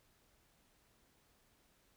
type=silence; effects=pink hiss -72 dBFS RMS until 1.96 s